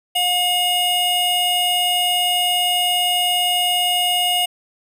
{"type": "tone pair together", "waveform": "square", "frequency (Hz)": [717.5, 2865], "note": ["F5", "F7"], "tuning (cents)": [47, 44], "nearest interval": "2 octaves", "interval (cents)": 2397, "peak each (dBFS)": [-22, -18], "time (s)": [0.15, 4.46], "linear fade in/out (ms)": 10, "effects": []}